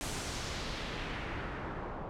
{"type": "noise with low-pass filter sweep", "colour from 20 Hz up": "pink", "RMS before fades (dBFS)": -39, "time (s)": [0.01, 2.09], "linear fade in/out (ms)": 0, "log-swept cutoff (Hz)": [9600, 900], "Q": 1.3, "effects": []}